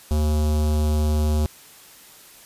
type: tone with notch filter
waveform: square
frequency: 75.8 Hz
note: D#2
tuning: 45 cents flat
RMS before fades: -20 dBFS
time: 0.11-1.46 s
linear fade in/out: 0 ms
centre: 1900 Hz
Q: 0.56
effects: white hiss -47 dBFS RMS until 2.45 s + resampled to 32000 Hz